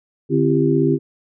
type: tone cluster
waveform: sine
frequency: 147.6 / 263.7 / 339.2 / 396 Hz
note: D3 / C4 / E4 / G4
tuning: +9 / +14 / +50 / +18 cents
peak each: -19 dBFS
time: 0.29-0.99 s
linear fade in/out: 50 ms
effects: none